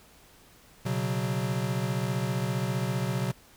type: chord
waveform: square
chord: B suspended second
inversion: none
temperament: equal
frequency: 123.47 / 138.59 / 185 Hz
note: B2 / C#3 / F#3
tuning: 0 / 0 / 0 cents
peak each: -31 / -33 / -33 dBFS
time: 0.85-3.32 s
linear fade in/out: 10 ms
effects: pink hiss -56 dBFS RMS until 3.56 s